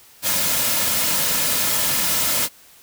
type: noise with comb filter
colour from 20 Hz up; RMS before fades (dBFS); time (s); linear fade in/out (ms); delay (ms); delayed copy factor
white; -20; 0.22-2.49; 50; 2.6; -0.5
effects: white hiss -49 dBFS RMS until 2.82 s